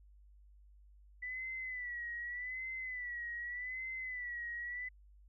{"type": "tone with vibrato", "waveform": "sine", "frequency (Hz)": 1975.5, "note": "B6", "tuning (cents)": 0, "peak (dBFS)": -39, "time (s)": [1.22, 4.89], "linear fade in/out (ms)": 10, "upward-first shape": "sine", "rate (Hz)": 0.84, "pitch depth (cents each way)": 74, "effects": ["added 50 Hz sine -58 dBFS peak until 5.28 s"]}